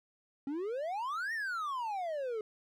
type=exponential two-way sweep; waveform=triangle; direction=up then down; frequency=267 to 1885 to 418.9 Hz; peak=-32 dBFS; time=0.47-2.41 s; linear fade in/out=2 ms; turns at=1.33 s; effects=none